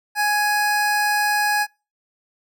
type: tone pair together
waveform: square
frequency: 833 / 1667.1 Hz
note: G#5 / G#6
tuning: +5 / +6 cents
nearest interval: octave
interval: 1201 cents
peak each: -21 dBFS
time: 0.15-1.67 s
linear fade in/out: 50 ms
effects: noise-tail reverb RT60 0.3 s tail -26 dB re dry